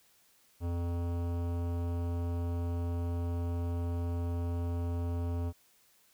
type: tone with hard clipping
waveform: sine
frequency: 86 Hz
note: F2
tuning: 26 cents flat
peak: -33 dBFS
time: 0.6-5.53 s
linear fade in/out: 50 ms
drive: 17 dB
effects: white hiss -66 dBFS RMS until 6.13 s